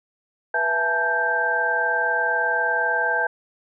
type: tone cluster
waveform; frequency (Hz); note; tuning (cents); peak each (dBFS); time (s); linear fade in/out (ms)
sine; 488.9 / 665 / 855 / 895 / 1572; B4 / E5 / A5 / A5 / G6; -18 / +15 / -50 / +29 / +4; -29 / -28 / -27 / -30 / -21; 0.54-3.27; 5
effects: none